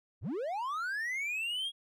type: linear sweep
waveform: triangle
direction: up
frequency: 59.4 to 3322 Hz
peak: -31 dBFS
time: 0.21-1.72 s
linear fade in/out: 50 ms
effects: none